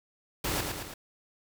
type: noise with echo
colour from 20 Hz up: pink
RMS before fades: -31 dBFS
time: 0.44-0.61 s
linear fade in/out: 5 ms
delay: 110 ms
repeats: 3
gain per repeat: -4 dB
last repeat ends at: 0.94 s
effects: none